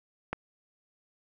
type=click; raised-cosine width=0.5 ms; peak=-16 dBFS; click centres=0.33 s; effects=none